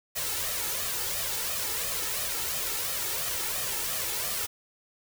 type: noise with flanger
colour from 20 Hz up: white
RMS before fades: -31 dBFS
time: 0.15-4.47 s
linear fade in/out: 20 ms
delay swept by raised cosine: 1.6 to 2.31 ms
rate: 2.9 Hz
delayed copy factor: +0.65
effects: none